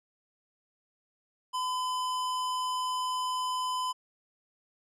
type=tone; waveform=square; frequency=1012 Hz; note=B5; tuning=42 cents sharp; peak=-30 dBFS; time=1.53-3.93 s; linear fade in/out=20 ms; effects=low-pass 10000 Hz 12 dB/octave